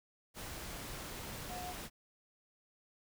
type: tone in noise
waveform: sine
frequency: 721 Hz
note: F#5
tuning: 45 cents flat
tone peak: -43 dBFS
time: 1.48-1.75 s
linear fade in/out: 50 ms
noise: pink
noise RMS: -45 dBFS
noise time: 0.34-1.9 s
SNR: -1 dB
effects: none